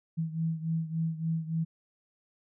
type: beating tone pair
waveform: sine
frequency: 161.6 / 165.1 Hz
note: E3 / E3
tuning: -34 / +3 cents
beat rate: 3.5 Hz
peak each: -30 / -34 dBFS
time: 0.17-1.65 s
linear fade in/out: 20 ms
effects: none